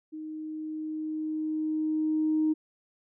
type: tone with level ramp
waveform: sine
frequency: 311.1 Hz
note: D#4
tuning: in tune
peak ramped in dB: -36 to -21 dBFS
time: 0.12-2.54 s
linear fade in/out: 20 ms
effects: tanh soft clip ceiling -17 dBFS